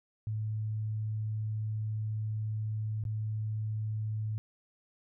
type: tone with dropouts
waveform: sine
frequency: 108.2 Hz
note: A2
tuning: 29 cents flat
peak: -31 dBFS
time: 0.27-4.38 s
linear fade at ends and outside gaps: 0 ms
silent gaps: 3.038-3.052 s
effects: none